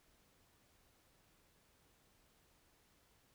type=silence; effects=pink hiss -72 dBFS RMS until 3.34 s